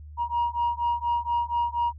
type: beating tone pair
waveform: sine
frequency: 948 / 952.2 Hz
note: A#5 / A#5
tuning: +29 / +37 cents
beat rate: 4.2 Hz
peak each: -25 dBFS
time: 0.17-1.93 s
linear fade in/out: 50 ms
effects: tanh soft clip ceiling -19 dBFS + added 75 Hz sine -40 dBFS peak until 1.98 s